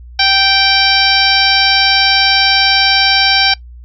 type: harmonic tone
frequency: 780 Hz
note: G5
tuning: 9 cents flat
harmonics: 1 / 2 / 3 / 4 / 5 / 6 / 7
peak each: -16 / -16 / -16 / -16 / -16 / -16 / -16 dBFS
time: 0.19-3.54 s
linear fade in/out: 5 ms
effects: noise-tail reverb RT60 0.1 s tail -21 dB re dry + added 60 Hz sine -31 dBFS peak until 3.84 s